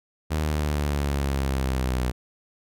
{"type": "linear sweep", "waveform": "sawtooth", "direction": "down", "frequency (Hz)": [77.78, 61.74], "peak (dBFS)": -19, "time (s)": [0.3, 2.12], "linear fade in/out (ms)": 20, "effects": []}